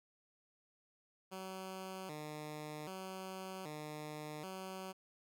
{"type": "tone with vibrato", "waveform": "10% pulse", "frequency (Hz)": 169.2, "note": "E3", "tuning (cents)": 45, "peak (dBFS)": -36, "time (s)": [1.31, 4.93], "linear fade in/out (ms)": 20, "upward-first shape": "square", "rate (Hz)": 0.64, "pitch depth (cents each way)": 190, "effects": []}